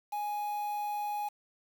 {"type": "tone with quantisation", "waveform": "triangle", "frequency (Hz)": 830.6, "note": "G#5", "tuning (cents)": 0, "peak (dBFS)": -30, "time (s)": [0.12, 1.29], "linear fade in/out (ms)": 10, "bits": 8, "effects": []}